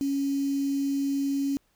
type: tone with quantisation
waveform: sine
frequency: 277.3 Hz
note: C#4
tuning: 1 cent sharp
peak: -24 dBFS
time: 0.01-1.57 s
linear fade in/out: 0 ms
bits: 7
effects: pink hiss -69 dBFS RMS until 1.75 s